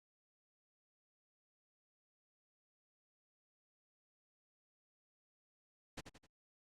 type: noise with echo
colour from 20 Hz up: pink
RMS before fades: -45 dBFS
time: 5.97-6.01 s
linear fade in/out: 10 ms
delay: 86 ms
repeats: 3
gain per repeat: -7 dB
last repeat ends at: 6.268 s
effects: low-pass 7000 Hz 12 dB/octave + Opus 48 kbps